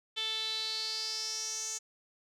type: tone with band-pass filter sweep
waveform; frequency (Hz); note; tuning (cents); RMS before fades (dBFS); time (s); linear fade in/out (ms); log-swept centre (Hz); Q
sawtooth; 440; A4; 0; -36; 0.16-1.79; 20; 3400 to 6600; 6.8
effects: none